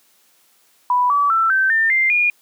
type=tone with pitch steps; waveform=sine; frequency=987.8 / 1147.9 / 1333.9 / 1550 / 1801.2 / 2093 / 2432 Hz; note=B5 / D6 / E6 / G6 / A6 / C7 / D#7; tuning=0 / -40 / +20 / -20 / +40 / 0 / -40 cents; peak=-13 dBFS; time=0.9-2.3 s; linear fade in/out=2 ms; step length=200 ms; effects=white hiss -57 dBFS RMS until 2.41 s + high-pass 200 Hz 12 dB/octave